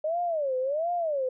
sine tone with vibrato, 600 Hz, D5, 37 cents sharp, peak -25 dBFS, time 0.04-1.29 s, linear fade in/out 5 ms, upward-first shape sine, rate 1.4 Hz, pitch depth 280 cents each way, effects none

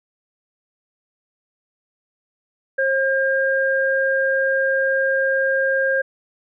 sine tone pair together, 536.3 / 1607 Hz, C5 / G6, +43 / +43 cents, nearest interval octave + perfect fifth, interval 1900 cents, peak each -19 dBFS, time 2.78-6.02 s, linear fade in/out 10 ms, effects none

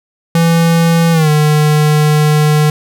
square tone with pitch glide, 166.8 to 151.2 Hz, E3 to D#3, +21 to -49 cents, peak -8 dBFS, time 0.35-2.7 s, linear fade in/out 2 ms, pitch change -170 cents, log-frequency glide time 1.12-1.29 s, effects none

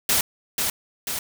white noise with echo, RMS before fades -20 dBFS, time 0.09-0.21 s, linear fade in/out 2 ms, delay 490 ms, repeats 2, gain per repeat -4 dB, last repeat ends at 1.19 s, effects none

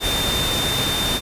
sine tone in noise, 3610 Hz, A7, 44 cents sharp, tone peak -22 dBFS, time 0-1.21 s, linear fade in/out 50 ms, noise pink, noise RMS -23 dBFS, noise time 0-1.21 s, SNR -2 dB, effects resampled to 32000 Hz

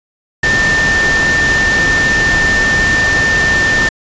sine tone in noise, 1796 Hz, A6, 35 cents sharp, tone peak -10 dBFS, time 0.43-3.89 s, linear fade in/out 5 ms, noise pink, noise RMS -17 dBFS, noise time 0.43-3.89 s, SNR +4 dB, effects resampled to 16000 Hz

